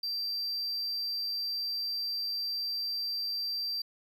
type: tone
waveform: triangle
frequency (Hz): 4699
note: D8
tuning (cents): 0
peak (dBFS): -30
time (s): 0.03-3.82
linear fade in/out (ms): 5
effects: 12-bit